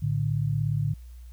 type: tone pair together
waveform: sine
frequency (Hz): 110.6 / 147.63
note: A2 / D3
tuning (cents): +9 / +9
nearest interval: perfect fourth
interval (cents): 500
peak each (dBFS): -26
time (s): 0.02-0.94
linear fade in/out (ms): 10
effects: added 60 Hz sine -41 dBFS peak until 1.32 s + white hiss -63 dBFS RMS until 1.32 s

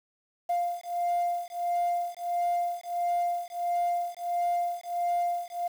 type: beating tone pair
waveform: sine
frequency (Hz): 698.5 / 700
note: F5 / F5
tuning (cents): 0 / +4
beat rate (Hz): 1.5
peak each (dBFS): -28 / -28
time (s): 0.49-5.68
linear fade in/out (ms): 10
effects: tanh soft clip ceiling -22 dBFS + 8-bit

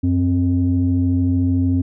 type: tone pair together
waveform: sine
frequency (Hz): 92.5 / 264.1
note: F#2 / C4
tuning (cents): 0 / +16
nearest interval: octave + tritone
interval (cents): 1816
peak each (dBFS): -16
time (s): 0.03-1.82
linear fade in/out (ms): 10
effects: tanh soft clip ceiling -8 dBFS

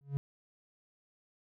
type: tone with exponential growth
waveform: triangle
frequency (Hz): 140.1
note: C#3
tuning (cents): +19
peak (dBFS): -24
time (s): 0.01-0.17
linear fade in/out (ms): 0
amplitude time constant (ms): 33
effects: none

